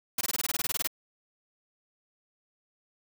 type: noise bursts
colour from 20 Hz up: white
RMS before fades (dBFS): -29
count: 14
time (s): 0.18-0.874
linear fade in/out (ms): 5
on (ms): 31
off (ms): 20
effects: none